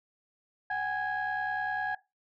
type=tone cluster; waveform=sine; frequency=750 / 820 / 1658 Hz; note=F#5 / G#5 / G#6; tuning=+23 / -22 / -3 cents; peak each=-33 / -34 / -31 dBFS; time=0.7-1.95 s; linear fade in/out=5 ms; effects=noise-tail reverb RT60 0.2 s tail -17 dB re dry + tanh soft clip ceiling -24 dBFS